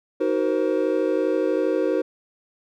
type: chord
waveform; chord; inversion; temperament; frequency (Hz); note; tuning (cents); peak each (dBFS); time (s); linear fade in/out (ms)
triangle; C half-diminished seventh; first; just; 314 / 376.7 / 470.9 / 523.3; Eb4 / Gb4 / Bb4 / C5; +16 / +31 / +18 / 0; -23; 0.2-2.02; 10
effects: none